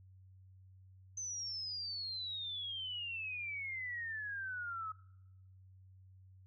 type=exponential sweep; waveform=sine; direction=down; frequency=6230 to 1272 Hz; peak=-39 dBFS; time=1.17-4.92 s; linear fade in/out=5 ms; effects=noise-tail reverb RT60 0.9 s tail -22 dB re dry + added 94 Hz sine -57 dBFS peak until 6.46 s